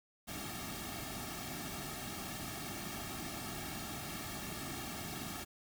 pink noise with comb filter, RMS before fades -43 dBFS, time 0.27-5.45 s, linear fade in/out 20 ms, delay 2 ms, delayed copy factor -0.95, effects none

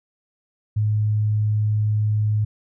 sine tone, 106.4 Hz, G#2, 42 cents sharp, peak -17 dBFS, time 0.76-2.45 s, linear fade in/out 10 ms, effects none

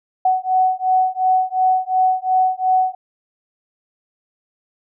sine beating tone pair, 745 / 747.8 Hz, F#5 / F#5, +12 / +18 cents, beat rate 2.8 Hz, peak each -17 dBFS, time 0.25-2.95 s, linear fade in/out 5 ms, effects none

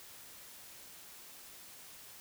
silence, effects white hiss -53 dBFS RMS until 2.2 s

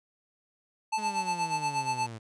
square tone with tremolo, 877 Hz, A5, 6 cents flat, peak -26 dBFS, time 0.92-2.07 s, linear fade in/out 10 ms, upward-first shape sine, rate 8.4 Hz, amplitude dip 75%
sawtooth exponential sweep, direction down, 215.9 to 110 Hz, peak -35 dBFS, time 0.97-2.19 s, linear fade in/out 20 ms
effects resampled to 22050 Hz

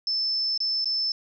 sine tone with dropouts, 5274 Hz, E8, in tune, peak -23 dBFS, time 0.07-1.12 s, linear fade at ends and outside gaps 2 ms, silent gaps 0.577-0.603 / 0.845-0.856 s, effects none

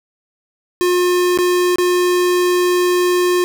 square tone with dropouts, 357.7 Hz, F4, 41 cents sharp, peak -13 dBFS, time 0.81-3.44 s, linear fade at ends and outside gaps 0 ms, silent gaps 1.375-1.387 / 1.758-1.784 s, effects none

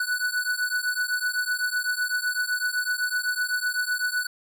square beating tone pair, 1480 / 1487.9 Hz, F#6 / F#6, 0 / +9 cents, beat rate 7.9 Hz, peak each -28 dBFS, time 0-4.27 s, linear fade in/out 5 ms, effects none

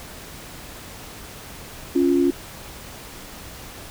sine tone pair together, 277.2 / 349.2 Hz, C#4 / F4, 0 / 0 cents, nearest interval major third, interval 400 cents, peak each -18 dBFS, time 1.95-2.31 s, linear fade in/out 10 ms, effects pink hiss -39 dBFS RMS until 3.9 s

